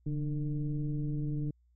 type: tone with frequency modulation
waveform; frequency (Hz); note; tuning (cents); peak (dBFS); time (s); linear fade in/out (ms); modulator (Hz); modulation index
sine; 144.6; D3; -27; -30; 0.06-1.51; 5; 155; 0.88
effects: added 60 Hz sine -64 dBFS peak until 1.75 s